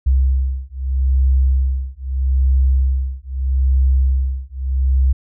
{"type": "beating tone pair", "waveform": "sine", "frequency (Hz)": [65.41, 66.2], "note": ["C2", "C2"], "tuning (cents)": [0, 21], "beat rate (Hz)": 0.79, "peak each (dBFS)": -16, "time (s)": [0.06, 5.13], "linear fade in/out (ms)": 10, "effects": []}